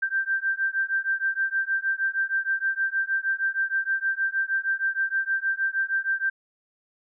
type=beating tone pair; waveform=sine; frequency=1568 / 1574.4 Hz; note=G6 / G6; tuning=0 / +7 cents; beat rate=6.4 Hz; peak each=-26 dBFS; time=0.02-6.3 s; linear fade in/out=10 ms; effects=none